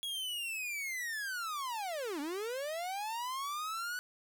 45% pulse linear two-way sweep, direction down then up, 3343 to 275.5 to 1491 Hz, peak -36 dBFS, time 0.03-3.99 s, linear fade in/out 0 ms, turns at 2.2 s, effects 11-bit

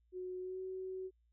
sine tone with pitch glide, 366.8 to 375.2 Hz, F#4 to F#4, -15 to +24 cents, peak -40 dBFS, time 0.12-1.11 s, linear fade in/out 50 ms, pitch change +39 cents, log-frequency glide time 0.4-0.6 s, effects added 58 Hz sine -70 dBFS peak until 1.32 s

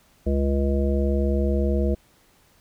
harmonic tone, 69.3 Hz, C#2, in tune, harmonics 1 / 3 / 5 / 7 / 9, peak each -21 / -26 / -28 / -29 / -31 dBFS, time 0.26-1.95 s, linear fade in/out 10 ms, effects pink hiss -59 dBFS RMS until 2.6 s

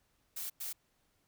blue noise bursts at uneven times, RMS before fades -40 dBFS, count 2, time 0.36-0.5 / 0.6-0.73 s, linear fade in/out 10 ms, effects pink hiss -75 dBFS RMS until 1.27 s

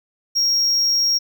triangle tone, 5588 Hz, F8, in tune, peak -14 dBFS, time 0.35-1.19 s, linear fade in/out 20 ms, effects none

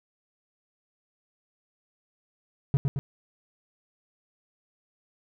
triangle tone with echo, 138.59 Hz, C#3, in tune, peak -16 dBFS, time 2.74-2.77 s, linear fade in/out 0 ms, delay 110 ms, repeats 2, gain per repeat -4 dB, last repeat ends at 2.99 s, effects none

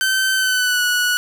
sawtooth tone with pitch glide, 1541 to 1469.7 Hz, G6 to F#6, -30 to -12 cents, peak -12 dBFS, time 0.01-1.17 s, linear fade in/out 0 ms, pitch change -82 cents, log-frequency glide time 0.35-0.82 s, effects none

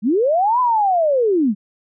sine linear two-way sweep, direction up then down, 185 to 1021 to 185 Hz, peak -13 dBFS, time 0.02-1.55 s, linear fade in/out 50 ms, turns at 0.6 s, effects none

